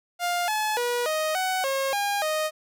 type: tone with pitch steps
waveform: sawtooth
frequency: 703 / 857 / 483.9 / 624 / 748 / 541 / 810 / 621 Hz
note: F5 / A5 / B4 / D#5 / F#5 / C#5 / G#5 / D#5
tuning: +11 / -46 / -35 / +5 / +19 / -42 / -43 / -3 cents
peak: -20 dBFS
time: 0.19-2.51 s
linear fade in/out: 50 ms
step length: 290 ms
effects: none